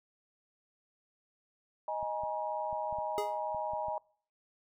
sine chord, D# suspended fourth, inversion none, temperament equal with one note detuned, 622.3 / 830.6 / 952.5 Hz, D#5 / G#5 / A#5, 0 / 0 / +37 cents, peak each -37 dBFS, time 1.88-3.98 s, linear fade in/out 2 ms
clicks, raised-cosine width 5 ms, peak -39 dBFS, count 8, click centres 2.029 / 2.236 / 2.729 / 2.927 / 2.986 / 3.547 / 3.735 / 3.884 s
square tone with exponential decay, 415.3 Hz, G#4, in tune, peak -30 dBFS, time 3.18-3.4 s, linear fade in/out 0 ms, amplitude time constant 46 ms
effects noise-tail reverb RT60 0.5 s tail -25 dB re dry

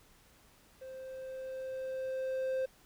triangle tone with level ramp, 523.3 Hz, C5, in tune, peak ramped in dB -42 to -28 dBFS, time 0.81-2.66 s, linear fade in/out 10 ms, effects pink hiss -63 dBFS RMS until 2.85 s

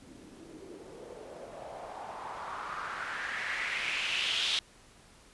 blue noise with low-pass filter sweep, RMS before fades -37 dBFS, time 0.02-4.59 s, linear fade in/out 2 ms, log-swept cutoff 250 to 3600 Hz, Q 3.6, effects pink hiss -58 dBFS RMS until 5.33 s + resampled to 24000 Hz

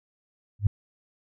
sine tone with exponential growth, 102.1 Hz, G#2, 29 cents flat, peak -13 dBFS, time 0.59-0.67 s, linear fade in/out 5 ms, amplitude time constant 17 ms, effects none

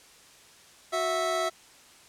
25% pulse tone pair together, 366.8 / 657 Hz, F#4 / E5, -15 / -6 cents, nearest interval minor seventh, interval 1009 cents, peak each -29 / -23 dBFS, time 0.92-1.5 s, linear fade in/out 20 ms, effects white hiss -54 dBFS RMS until 2.08 s + low-pass 9000 Hz 12 dB/octave

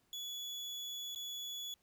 35% pulse tone with dropouts, 3407 Hz, G#7, 44 cents sharp, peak -39 dBFS, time 0.13-1.74 s, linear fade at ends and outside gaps 1 ms, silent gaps 1.149-1.159 s, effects pink hiss -75 dBFS RMS until 1.82 s

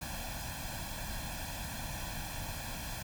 pink noise with comb filter, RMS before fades -40 dBFS, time 0.01-3.03 s, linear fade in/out 10 ms, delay 1.2 ms, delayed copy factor +0.8, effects none

